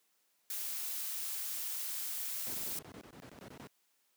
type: noise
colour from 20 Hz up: blue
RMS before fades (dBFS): -39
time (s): 0.5-2.79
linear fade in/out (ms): 2
type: noise bursts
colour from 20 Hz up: brown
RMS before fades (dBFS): -43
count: 13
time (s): 2.47-3.67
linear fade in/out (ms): 0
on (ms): 72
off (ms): 22
effects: white hiss -75 dBFS RMS until 4.16 s + high-pass 200 Hz 12 dB/octave